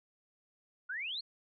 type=exponential sweep; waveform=sine; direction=up; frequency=1400 to 4435 Hz; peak=-36 dBFS; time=0.89-1.21 s; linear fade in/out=10 ms; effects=none